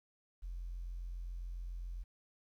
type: tone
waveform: sine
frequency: 43.65 Hz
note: F1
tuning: in tune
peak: -39 dBFS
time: 0.42-2.04 s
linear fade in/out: 20 ms
effects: tanh soft clip ceiling -36 dBFS + 12-bit